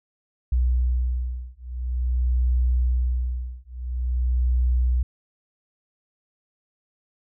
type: beating tone pair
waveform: sine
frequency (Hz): 61.6 / 62.08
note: B1 / B1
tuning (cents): -4 / +10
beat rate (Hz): 0.48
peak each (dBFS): -23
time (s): 0.52-5.03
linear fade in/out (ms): 5
effects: none